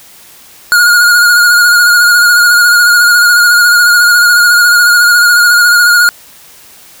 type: tone with vibrato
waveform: square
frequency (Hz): 1433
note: F6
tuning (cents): +44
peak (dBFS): -4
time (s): 0.72-6.09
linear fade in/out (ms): 0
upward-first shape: sine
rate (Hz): 14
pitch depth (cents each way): 33
effects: white hiss -37 dBFS RMS until 7 s